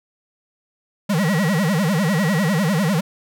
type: tone with vibrato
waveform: square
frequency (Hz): 178.4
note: F3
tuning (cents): +37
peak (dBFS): -17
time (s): 1.09-3.01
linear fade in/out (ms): 10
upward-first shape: sine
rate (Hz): 10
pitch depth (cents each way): 290
type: tone with tremolo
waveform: sine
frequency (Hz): 1919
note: A#6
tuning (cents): +50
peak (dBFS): -27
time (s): 1.17-2.93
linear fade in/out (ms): 20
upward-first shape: sine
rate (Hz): 1.1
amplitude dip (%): 50
effects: none